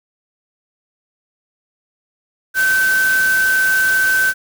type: tone in noise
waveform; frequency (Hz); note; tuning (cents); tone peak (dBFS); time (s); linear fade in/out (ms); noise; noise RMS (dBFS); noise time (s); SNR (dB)
sine; 1537; G6; -35; -12; 2.54-4.34; 50; white; -25; 2.54-4.34; +10
effects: none